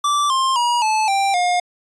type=tone with pitch steps; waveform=square; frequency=1166 / 1056.9 / 958.1 / 868.5 / 787.3 / 713.6 Hz; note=D6 / C6 / A#5 / A5 / G5 / F5; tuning=-13 / +17 / +47 / -23 / +7 / +37 cents; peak=-16 dBFS; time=0.04-1.6 s; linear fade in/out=5 ms; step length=260 ms; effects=resampled to 22050 Hz